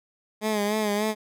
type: tone with vibrato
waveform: 15% pulse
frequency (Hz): 210.6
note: G#3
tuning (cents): +24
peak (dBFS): -17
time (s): 0.41-1.15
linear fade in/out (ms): 50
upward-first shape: sine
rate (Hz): 3.4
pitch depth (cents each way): 57
effects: none